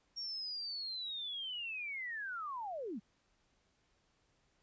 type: linear sweep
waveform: sine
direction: down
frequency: 5588 to 176 Hz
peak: -39 dBFS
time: 0.16-3 s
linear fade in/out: 20 ms
effects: pink hiss -75 dBFS RMS until 4.62 s + resampled to 16000 Hz